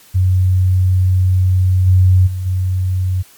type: tone with level steps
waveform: sine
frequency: 92.5 Hz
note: F#2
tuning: in tune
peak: -9 / -6 / -18 / -13 dBFS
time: 0.14-3.23 s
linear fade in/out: 20 ms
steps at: 1.86 / 2.26 / 2.45 s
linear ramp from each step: 20 ms
effects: white hiss -45 dBFS RMS until 3.37 s + MP3 96 kbps